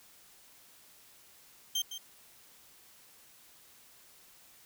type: tone with echo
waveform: 30% pulse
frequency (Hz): 3155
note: G7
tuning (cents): +10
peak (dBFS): -26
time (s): 1.75-1.82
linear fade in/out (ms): 5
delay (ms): 160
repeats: 1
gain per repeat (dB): -10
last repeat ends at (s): 1.98
effects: white hiss -59 dBFS RMS until 4.65 s